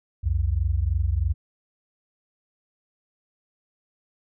sine tone pair together, 63.83 / 87 Hz, C2 / F2, -42 / -6 cents, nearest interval perfect fourth, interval 536 cents, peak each -23 dBFS, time 0.23-1.34 s, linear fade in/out 20 ms, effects none

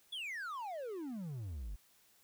triangle exponential sweep, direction down, 3520 to 44.16 Hz, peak -38 dBFS, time 0.12-1.76 s, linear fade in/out 10 ms, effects white hiss -68 dBFS RMS until 2.23 s

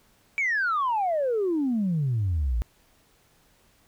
sine exponential sweep, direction down, 2331 to 52.7 Hz, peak -21 dBFS, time 0.38-2.62 s, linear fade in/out 0 ms, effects tanh soft clip ceiling -19 dBFS + pink hiss -62 dBFS RMS until 3.87 s

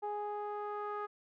sawtooth tone with low-pass filter sweep, 415.3 Hz, G#4, in tune, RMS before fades -39 dBFS, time 0.02-1.07 s, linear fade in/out 20 ms, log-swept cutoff 860 to 1300 Hz, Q 3.6, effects none

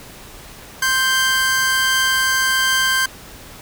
sawtooth tone pair together, 1046.5 / 1569.1 Hz, C6 / G6, 0 / +1 cents, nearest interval perfect fifth, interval 701 cents, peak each -19 / -12 dBFS, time 0.82-3.06 s, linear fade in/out 5 ms, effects pink hiss -39 dBFS RMS until 3.61 s

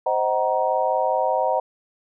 sine chord, C half-diminished seventh, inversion none, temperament just, 523.3 / 627.9 / 753.5 / 941.9 Hz, C5 / Eb5 / Gb5 / Bb5, 0 / +16 / +31 / +18 cents, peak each -24 dBFS, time 0.06-1.6 s, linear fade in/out 5 ms, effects none

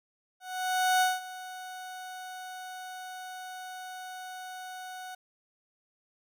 30% pulse tone with ADSR envelope, 740 Hz, F#5, in tune, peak -19 dBFS, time 0.4-5.15 s, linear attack 610 ms, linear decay 190 ms, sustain -18 dB, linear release 6 ms, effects none

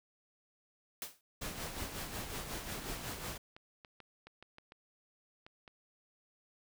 white noise with exponential decay, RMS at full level -38 dBFS, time 1.02-1.21 s, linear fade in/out 1 ms, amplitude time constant 40 ms
pink noise with tremolo, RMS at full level -40 dBFS, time 1.41-3.38 s, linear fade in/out 10 ms, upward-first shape sine, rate 5.5 Hz, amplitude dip 50%
clicks, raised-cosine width 0.3 ms, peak -36 dBFS, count 10, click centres 2.824 / 3.565 / 3.848 / 4.003 / 4.27 / 4.426 / 4.584 / 4.721 / 5.465 / 5.678 s
effects none

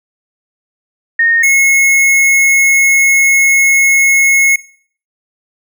sine / square tone pair in turn, 1845 / 2176 Hz, A#6 / C#7, -18 / -33 cents, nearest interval minor third, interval 285 cents, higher second, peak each -7 dBFS, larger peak neither, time 1.19-1.43 / 1.43-4.56 s, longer second, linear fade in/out 5 ms, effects noise-tail reverb RT60 0.5 s tail -19 dB re dry

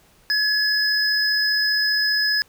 triangle tone pair together, 1700 / 5065 Hz, G#6 / D#8, +40 / +30 cents, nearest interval octave + perfect fifth, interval 1890 cents, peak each -19 dBFS, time 0.3-2.42 s, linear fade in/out 0 ms, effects pink hiss -56 dBFS RMS until 2.48 s

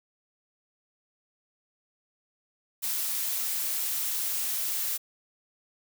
blue noise, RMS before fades -30 dBFS, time 2.82-4.98 s, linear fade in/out 20 ms, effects none

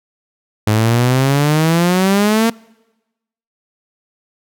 sawtooth exponential sweep, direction up, 105 to 231.5 Hz, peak -7 dBFS, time 0.67-2.5 s, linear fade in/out 5 ms, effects noise-tail reverb RT60 1.0 s tail -25 dB re dry

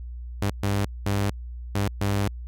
sawtooth tone bursts at uneven times, 100.4 Hz, G2, 42 cents sharp, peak -18 dBFS, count 5, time 0.42-0.5 / 0.63-0.85 / 1.06-1.3 / 1.75-1.88 / 2.01-2.28 s, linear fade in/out 5 ms, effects added 60 Hz sine -33 dBFS peak until 2.47 s + AAC 64 kbps

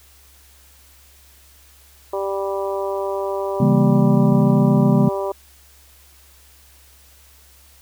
harmonic tone, 196 Hz, G3, in tune, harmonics 2 / 3 / 4 / 5 / 6, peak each -24 / -25 / -32 / -29 / -36 dBFS, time 2.13-5.32 s, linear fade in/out 5 ms
sine chord, C# diminished seventh, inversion none, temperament just, 138.59 / 166.31 / 199.57 / 239.5 Hz, C#3 / E3 / G3 / Bb3, 0 / +16 / +31 / +47 cents, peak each -17 / -20 / -17 / -18 dBFS, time 3.6-5.09 s, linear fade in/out 5 ms
click, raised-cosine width 2 ms, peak -23 dBFS, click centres 4.328 s
effects added 68 Hz sine -51 dBFS peak until 7.81 s + white hiss -51 dBFS RMS until 7.81 s

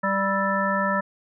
harmonic tone with a mistuned harmonic, 196 Hz, G3, in tune, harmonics 1 / 3 / 5 / 7 / 9, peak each -27 / -27 / -27 / -27 / -27 dBFS, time 0.03-1.01 s, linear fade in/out 10 ms, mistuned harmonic 7, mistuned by -65 cents, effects none

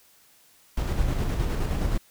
brown noise with tremolo, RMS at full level -24 dBFS, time 0.77-1.98 s, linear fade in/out 5 ms, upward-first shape square, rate 9.6 Hz, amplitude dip 30%, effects white hiss -58 dBFS RMS until 2.1 s

